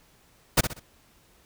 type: noise with echo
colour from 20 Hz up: pink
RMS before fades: -18 dBFS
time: 0.57-0.61 s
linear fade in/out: 10 ms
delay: 63 ms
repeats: 3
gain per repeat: -9 dB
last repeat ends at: 0.799 s
effects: pink hiss -60 dBFS RMS until 1.45 s